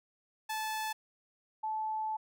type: tone pair in turn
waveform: sawtooth / sine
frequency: 870 / 870 Hz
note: A5 / A5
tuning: -20 / -20 cents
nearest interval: unison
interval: 0 cents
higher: neither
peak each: -30 / -32 dBFS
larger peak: first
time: 0.49-0.93 / 1.63-2.17 s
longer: second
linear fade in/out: 10 ms
effects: none